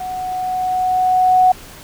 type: tone with level ramp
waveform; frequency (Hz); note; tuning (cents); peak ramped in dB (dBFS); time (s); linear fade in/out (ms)
sine; 739; F#5; -2; -23 to -7; 0-1.52; 5
effects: pink hiss -38 dBFS RMS until 1.83 s